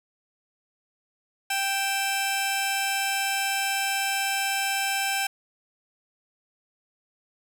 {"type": "tone pair together", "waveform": "15% pulse", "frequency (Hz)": [784, 2644], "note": ["G5", "E7"], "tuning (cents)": [0, 5], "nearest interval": "octave + major sixth", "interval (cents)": 2105, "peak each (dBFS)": [-19, -23], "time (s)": [1.5, 5.27], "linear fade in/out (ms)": 5, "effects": []}